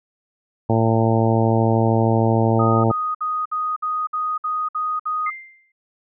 harmonic tone, 113 Hz, A2, 47 cents sharp, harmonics 1 / 2 / 3 / 4 / 5 / 6 / 7 / 8, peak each -18 / -21 / -23 / -24 / -25 / -26 / -26 / -27 dBFS, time 0.69-2.92 s, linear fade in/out 10 ms
sine tone bursts, 1244.5 Hz, D#6, in tune, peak -20 dBFS, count 9, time 2.59-5.304 s, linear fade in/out 10 ms, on 250 ms, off 58 ms
sine tone with exponential decay, 2093 Hz, C7, in tune, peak -24 dBFS, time 5.26-5.72 s, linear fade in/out 5 ms, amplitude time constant 99 ms
effects none

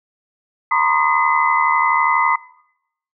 sine tone cluster, 925 / 997 / 1078 / 1228 / 2030 Hz, A#5 / B5 / C#6 / D#6 / B6, -14 / +16 / -49 / -23 / +47 cents, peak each -20 dBFS, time 0.71-2.36 s, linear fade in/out 5 ms, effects noise-tail reverb RT60 0.8 s tail -22 dB re dry

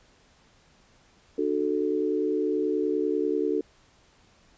sine chord, D major, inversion none, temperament equal with one note detuned, 299.5 / 370 / 440 Hz, D4 / F#4 / A4, +34 / 0 / 0 cents, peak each -28 / -28 / -27 dBFS, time 1.38-3.61 s, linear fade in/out 5 ms, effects pink hiss -60 dBFS RMS until 4.57 s + resampled to 16000 Hz

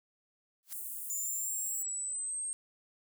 blue noise with exponential growth, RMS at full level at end -40 dBFS, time 0.63-0.73 s, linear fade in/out 0 ms, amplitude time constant 20 ms
white high-pass noise, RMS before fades -41 dBFS, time 0.72-1.83 s, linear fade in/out 5 ms, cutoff 7900 Hz, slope 48 dB/octave
sine exponential sweep, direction up, 7040 to 8510 Hz, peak -34 dBFS, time 1.1-2.53 s, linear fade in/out 0 ms
effects none

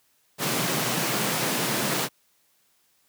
pink high-pass noise, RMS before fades -26 dBFS, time 0.38-2.09 s, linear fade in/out 50 ms, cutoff 120 Hz, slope 96 dB/octave, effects white hiss -66 dBFS RMS until 3.08 s + high-pass 60 Hz 12 dB/octave

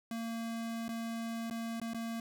square tone with dropouts, 228.8 Hz, A#3, 32 cents flat, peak -37 dBFS, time 0.11-2.2 s, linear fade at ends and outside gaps 2 ms, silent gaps 0.882-0.89 / 1.5-1.509 / 1.8-1.815 / 1.935-1.945 s, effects none

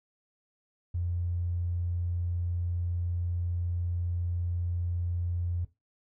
triangle tone, 87.31 Hz, F2, in tune, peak -24 dBFS, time 0.94-5.65 s, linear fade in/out 10 ms, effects noise-tail reverb RT60 0.2 s tail -18 dB re dry + tanh soft clip ceiling -26 dBFS

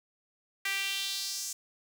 sawtooth tone with high-pass filter sweep, 392 Hz, G4, in tune, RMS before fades -34 dBFS, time 0.65-1.53 s, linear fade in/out 5 ms, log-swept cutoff 2000 to 6800 Hz, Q 2.6, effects 10-bit

